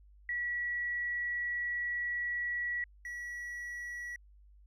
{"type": "tone pair in turn", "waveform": ["sine", "triangle"], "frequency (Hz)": [1935, 1935], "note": ["B6", "B6"], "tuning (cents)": [-36, -36], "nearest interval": "unison", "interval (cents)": 0, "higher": "neither", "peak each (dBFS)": [-32, -37], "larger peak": "first", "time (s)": [[0.29, 2.84], [3.05, 4.16]], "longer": "first", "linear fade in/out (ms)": 2, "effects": ["added 50 Hz sine -56 dBFS peak until 4.66 s"]}